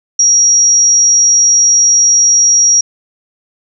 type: tone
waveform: sine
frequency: 5680 Hz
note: F8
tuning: 28 cents sharp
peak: -5 dBFS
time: 0.19-2.81 s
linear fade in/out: 5 ms
effects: none